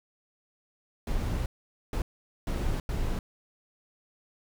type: noise bursts at uneven times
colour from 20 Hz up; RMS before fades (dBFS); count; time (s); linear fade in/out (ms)
brown; -29; 4; 1.07-1.46 / 1.93-2.02 / 2.47-2.8 / 2.89-3.19; 2
effects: none